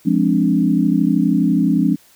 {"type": "chord", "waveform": "sine", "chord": "D half-diminished seventh", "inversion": "first", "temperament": "equal", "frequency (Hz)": [174.61, 207.7, 261.6, 293.7], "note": ["F3", "Ab3", "C4", "D4"], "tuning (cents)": [0, 0, 0, 0], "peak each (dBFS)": -18, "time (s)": [0.05, 1.96], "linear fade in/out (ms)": 20, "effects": ["white hiss -51 dBFS RMS until 2.15 s"]}